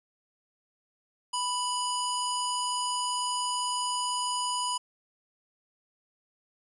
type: harmonic tone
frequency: 987.8 Hz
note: B5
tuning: in tune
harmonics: 1 / 3 / 5 / 7 / 9 / 10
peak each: -30 / -35 / -37 / -38 / -40 / -40 dBFS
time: 1.33-4.78 s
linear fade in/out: 10 ms
effects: 11-bit